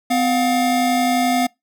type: tone pair together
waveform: square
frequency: 253.8 / 710 Hz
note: B3 / F5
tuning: +47 / +28 cents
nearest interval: octave + tritone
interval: 1781 cents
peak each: -19 dBFS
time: 0.1-1.47 s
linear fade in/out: 10 ms
effects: noise-tail reverb RT60 0.2 s tail -26 dB re dry